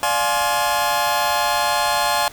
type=chord; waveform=sawtooth; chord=D half-diminished seventh; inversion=none; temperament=just; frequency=587.3 / 704.8 / 845.8 / 1057.2 Hz; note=D5 / F5 / Ab5 / C6; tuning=0 / +16 / +31 / +18 cents; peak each=-22 / -19 / -17 / -19 dBFS; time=0.03-2.28 s; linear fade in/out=0 ms; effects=pink hiss -41 dBFS RMS until 2.32 s